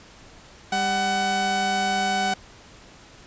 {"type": "tone pair together", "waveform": "sawtooth", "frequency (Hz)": [198.65, 750], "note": ["G3", "F#5"], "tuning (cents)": [23, 23], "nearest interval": "octave + major seventh", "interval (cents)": 2300, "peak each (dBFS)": [-25, -18], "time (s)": [0.72, 2.34], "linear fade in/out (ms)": 5, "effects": ["pink hiss -48 dBFS RMS until 3.26 s", "resampled to 16000 Hz"]}